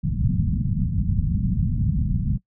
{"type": "low-pass noise", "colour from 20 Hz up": "white", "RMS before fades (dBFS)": -22, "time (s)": [0.03, 2.38], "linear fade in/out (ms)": 20, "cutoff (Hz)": 200, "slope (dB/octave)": 48, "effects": ["noise-tail reverb RT60 0.1 s tail -20 dB re dry"]}